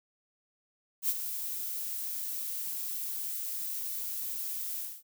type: noise with ADSR envelope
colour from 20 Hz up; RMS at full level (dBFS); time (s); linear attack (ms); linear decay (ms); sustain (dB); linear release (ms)
violet; -27; 1.02-5.03; 69; 41; -9; 240
effects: none